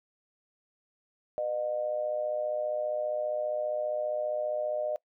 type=tone with amplitude modulation; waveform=sine; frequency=610 Hz; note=D#5; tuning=34 cents flat; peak=-25 dBFS; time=1.38-4.96 s; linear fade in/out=0 ms; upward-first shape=sine; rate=115 Hz; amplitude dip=70%; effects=noise-tail reverb RT60 0.1 s tail -23 dB re dry